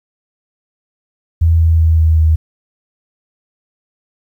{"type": "tone with pitch steps", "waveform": "sine", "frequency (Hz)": [82.41, 81.6, 80.81, 80.02, 79.24], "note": ["E2", "E2", "E2", "D#2", "D#2"], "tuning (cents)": [0, -17, -34, 49, 32], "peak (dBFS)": -7, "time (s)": [1.41, 2.36], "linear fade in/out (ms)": 10, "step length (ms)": 190, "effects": ["8-bit"]}